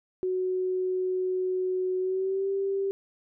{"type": "tone with pitch glide", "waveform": "sine", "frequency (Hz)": [370, 391.8], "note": ["F#4", "G4"], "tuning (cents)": [0, -1], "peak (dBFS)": -25, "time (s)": [0.23, 2.91], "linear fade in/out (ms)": 0, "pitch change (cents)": 99, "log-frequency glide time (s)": [1.99, 2.49], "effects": []}